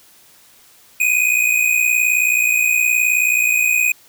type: tone pair together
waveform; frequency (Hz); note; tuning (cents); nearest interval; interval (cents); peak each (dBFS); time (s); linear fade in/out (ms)
square; 2457 / 2516; D#7 / D#7; -22 / +19; unison; 41; -17; 1-3.92; 5
effects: white hiss -49 dBFS RMS until 4.08 s